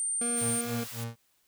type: tone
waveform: sine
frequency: 8870 Hz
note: C#9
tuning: in tune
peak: -28 dBFS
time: 0-0.61 s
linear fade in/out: 0 ms
type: tone with vibrato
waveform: 25% pulse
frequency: 235.8 Hz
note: A#3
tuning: 20 cents sharp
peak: -29 dBFS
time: 0.21-0.84 s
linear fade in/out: 5 ms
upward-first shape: sine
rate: 2.6 Hz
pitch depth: 15 cents each way
type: high-pass noise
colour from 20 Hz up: white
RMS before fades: -42 dBFS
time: 0.36-1.05 s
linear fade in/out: 20 ms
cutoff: 830 Hz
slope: 12 dB/octave
type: tone with tremolo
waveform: 35% pulse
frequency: 116 Hz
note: A#2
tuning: 8 cents flat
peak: -31 dBFS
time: 0.41-1.16 s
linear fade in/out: 5 ms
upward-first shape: sine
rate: 3.6 Hz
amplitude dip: 100%
effects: white hiss -70 dBFS RMS until 1.47 s